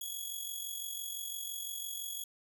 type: tone with amplitude modulation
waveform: 5% pulse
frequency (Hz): 3348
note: G#7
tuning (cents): +13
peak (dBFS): -28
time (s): 0.01-2.24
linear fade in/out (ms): 5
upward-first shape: sine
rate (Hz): 45.9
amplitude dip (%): 55
effects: none